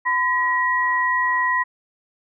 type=tone pair together; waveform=sine; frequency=1011.3 / 1909 Hz; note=B5 / A#6; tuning=+41 / +41 cents; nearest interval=major seventh; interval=1100 cents; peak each=-20 dBFS; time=0.05-1.64 s; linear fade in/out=20 ms; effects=none

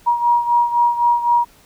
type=beating tone pair; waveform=sine; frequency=952 / 955.9 Hz; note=A#5 / A#5; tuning=+36 / +43 cents; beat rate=3.9 Hz; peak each=-14 / -19 dBFS; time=0.06-1.45 s; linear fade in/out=20 ms; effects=pink hiss -50 dBFS RMS until 1.65 s

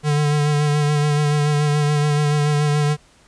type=tone with vibrato; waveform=square; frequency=148 Hz; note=D3; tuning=14 cents sharp; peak=-16 dBFS; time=0.03-2.97 s; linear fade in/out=50 ms; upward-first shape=sine; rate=7 Hz; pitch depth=27 cents each way; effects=pink hiss -53 dBFS RMS until 3.27 s + resampled to 22050 Hz

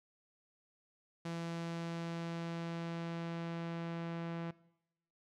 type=tone with low-pass filter sweep; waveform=sawtooth; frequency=167.8 Hz; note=E3; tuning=31 cents sharp; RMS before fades=-41 dBFS; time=1.25-4.51 s; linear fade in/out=5 ms; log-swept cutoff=6800 to 2600 Hz; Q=0.73; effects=noise-tail reverb RT60 0.8 s tail -20 dB re dry

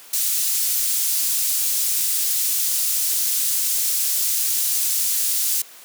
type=high-pass noise; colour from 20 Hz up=pink; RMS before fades=-21 dBFS; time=0.13-5.62 s; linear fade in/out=5 ms; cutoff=7300 Hz; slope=12 dB/octave; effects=white hiss -44 dBFS RMS until 5.84 s + high-pass 300 Hz 12 dB/octave

